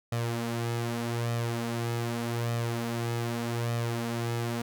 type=tone with flanger; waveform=sawtooth; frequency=117.4 Hz; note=A#2; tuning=13 cents sharp; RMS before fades=-31 dBFS; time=0.12-4.62 s; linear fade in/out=5 ms; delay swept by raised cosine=1.6 to 6.2 ms; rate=0.83 Hz; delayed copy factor=+0.55; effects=none